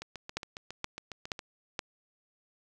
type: two click trains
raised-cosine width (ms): 0.2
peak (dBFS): -23 / -15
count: 11 / 4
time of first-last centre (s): 0.02-1.392 / 0.37-1.792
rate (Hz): 7.29 / 2.11
effects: none